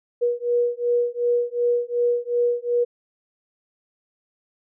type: beating tone pair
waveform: sine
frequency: 480 / 482.7 Hz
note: B4 / B4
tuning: -49 / -40 cents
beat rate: 2.7 Hz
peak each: -22 dBFS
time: 0.21-2.85 s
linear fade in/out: 20 ms
effects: none